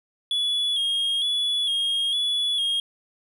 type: tone with vibrato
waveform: triangle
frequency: 3331 Hz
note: G#7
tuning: 4 cents sharp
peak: -20 dBFS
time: 0.31-2.8 s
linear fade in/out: 2 ms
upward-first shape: square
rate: 1.1 Hz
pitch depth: 42 cents each way
effects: none